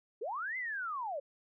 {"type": "linear two-way sweep", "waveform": "sine", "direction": "up then down", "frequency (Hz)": [376.2, 2093, 527], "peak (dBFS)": -35, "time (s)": [0.21, 1.2], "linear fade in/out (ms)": 10, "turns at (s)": 0.57, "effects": []}